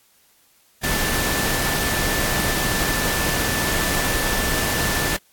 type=tone in noise; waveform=sine; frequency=1760 Hz; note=A6; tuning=in tune; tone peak=-27 dBFS; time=0.83-5.17 s; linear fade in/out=10 ms; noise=pink; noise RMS=-22 dBFS; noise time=0.83-5.17 s; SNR=-8 dB; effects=white hiss -58 dBFS RMS until 5.32 s + AAC 64 kbps

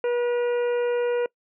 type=harmonic tone with a mistuned harmonic; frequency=483.2 Hz; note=B4; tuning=38 cents flat; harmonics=1 / 2 / 3 / 4 / 5 / 6; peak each=-21 / -36 / -37 / -43 / -42 / -45 dBFS; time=0.04-1.26 s; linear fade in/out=2 ms; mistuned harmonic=6; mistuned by=-59 cents; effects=noise-tail reverb RT60 0.1 s tail -24 dB re dry

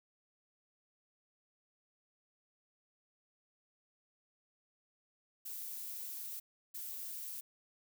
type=noise bursts at uneven times; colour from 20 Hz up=violet; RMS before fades=-44 dBFS; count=2; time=5.45-6.4 / 6.74-7.41 s; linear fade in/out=10 ms; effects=none

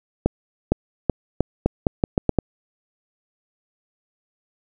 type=accelerating click train; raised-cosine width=2 ms; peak=-3 dBFS; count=10; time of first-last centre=0.26-2.387 s; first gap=460 ms; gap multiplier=0.82; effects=none

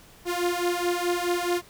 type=beating tone pair; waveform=sawtooth; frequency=349.2 / 353.9 Hz; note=F4 / F4; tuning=0 / +23 cents; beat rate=4.7 Hz; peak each=-23 dBFS; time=0.25-1.62 s; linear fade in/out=50 ms; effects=pink hiss -52 dBFS RMS until 1.69 s

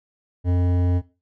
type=tone with hard clipping; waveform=sine; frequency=89 Hz; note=F2; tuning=33 cents sharp; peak=-19 dBFS; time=0.44-1.02 s; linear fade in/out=50 ms; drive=13 dB; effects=noise-tail reverb RT60 0.3 s tail -17 dB re dry

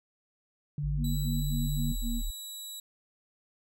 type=tone; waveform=sine; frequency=146.3 Hz; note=D3; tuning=6 cents flat; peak=-30 dBFS; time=0.78-1.92 s; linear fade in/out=2 ms
type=linear sweep; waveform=sine; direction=down; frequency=54 to 36.71 Hz; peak=-30 dBFS; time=0.83-2.31 s; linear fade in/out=10 ms
type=tone bursts; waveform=sine; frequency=235.7 Hz; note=A#3; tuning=19 cents sharp; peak=-32 dBFS; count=5; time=0.97-2.224 s; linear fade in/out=50 ms; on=210 ms; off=51 ms
type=tone with pitch glide; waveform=15% pulse; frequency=3938 to 3900 Hz; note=B7 to B7; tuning=-6 to -23 cents; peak=-33 dBFS; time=1.04-2.8 s; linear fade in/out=5 ms; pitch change=-17 cents; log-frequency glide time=1.28-2.32 s
effects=none

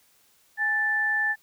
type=tone pair together; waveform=sine; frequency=830.6 / 1760 Hz; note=G#5 / A6; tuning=0 / 0 cents; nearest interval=octave + minor second; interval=1300 cents; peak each=-33 / -22 dBFS; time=0.57-1.36 s; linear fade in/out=50 ms; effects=white hiss -62 dBFS RMS until 1.42 s

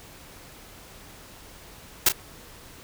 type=noise with echo; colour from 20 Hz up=white; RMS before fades=-17 dBFS; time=2.06-2.09 s; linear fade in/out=5 ms; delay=33 ms; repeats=1; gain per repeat=-10 dB; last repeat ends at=2.123 s; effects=pink hiss -47 dBFS RMS until 2.83 s

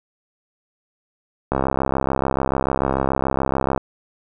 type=click train; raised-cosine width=1 ms; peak=-5 dBFS; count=152; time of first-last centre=1.52-3.777 s; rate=66.9 Hz; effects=none

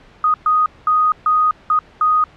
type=tone bursts at uneven times; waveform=sine; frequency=1244.5 Hz; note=D#6; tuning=in tune; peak=-11 dBFS; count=6; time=0.24-0.34 / 0.46-0.66 / 0.87-1.12 / 1.26-1.51 / 1.7-1.79 / 2.01-2.24 s; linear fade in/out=2 ms; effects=pink hiss -46 dBFS RMS until 2.36 s + low-pass 3000 Hz 12 dB/octave

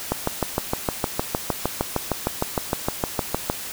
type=click train; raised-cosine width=1 ms; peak=-6 dBFS; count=23; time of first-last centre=0.12-3.499 s; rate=6.51 Hz; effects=white hiss -33 dBFS RMS until 3.72 s

